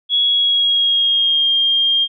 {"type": "tone with pitch glide", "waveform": "sine", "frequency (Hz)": [3348, 3213], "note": ["G#7", "G7"], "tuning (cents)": [13, 42], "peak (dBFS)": -12, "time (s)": [0.09, 2.08], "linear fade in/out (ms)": 50, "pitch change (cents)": -71, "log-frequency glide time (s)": [0.21, 1.5], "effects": []}